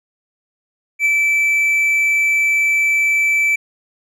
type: tone with ADSR envelope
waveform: triangle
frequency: 2319 Hz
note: D7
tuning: 22 cents flat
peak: -9 dBFS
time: 0.99-3.56 s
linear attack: 62 ms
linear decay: 19 ms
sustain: -2 dB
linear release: 8 ms
effects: none